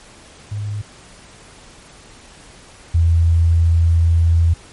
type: tone pair in turn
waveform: sine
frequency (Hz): 103.83 / 83.43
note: G#2 / E2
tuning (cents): 0 / +21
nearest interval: major third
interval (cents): 379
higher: first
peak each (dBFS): -21 / -10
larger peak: second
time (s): 0.51-0.82 / 2.94-4.54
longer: second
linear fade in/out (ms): 10
effects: pink hiss -43 dBFS RMS until 4.72 s + MP3 48 kbps